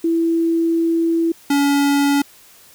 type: tone pair in turn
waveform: sine / square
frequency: 331.6 / 283.1 Hz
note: E4 / C#4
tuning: +10 / +37 cents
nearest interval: minor third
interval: 273 cents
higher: first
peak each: -14 dBFS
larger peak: neither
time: 0.04-1.32 / 1.5-2.22 s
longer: first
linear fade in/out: 5 ms
effects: white hiss -47 dBFS RMS until 2.74 s